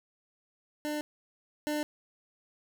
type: tone pair in turn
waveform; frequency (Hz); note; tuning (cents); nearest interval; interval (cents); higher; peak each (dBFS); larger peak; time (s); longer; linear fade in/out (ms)
25% pulse; 299.2 / 299.2; D4 / D4; +32 / +32; unison; 0; neither; -28 / -26; second; 0.85-1.01 / 1.67-1.83; neither; 0
effects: none